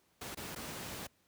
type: noise with dropouts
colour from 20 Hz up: pink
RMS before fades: -43 dBFS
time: 0.21-1.07 s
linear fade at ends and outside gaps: 5 ms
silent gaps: 0.348-0.371 / 0.55-0.559 s
effects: pink hiss -72 dBFS RMS until 1.27 s + high-pass 80 Hz 12 dB/octave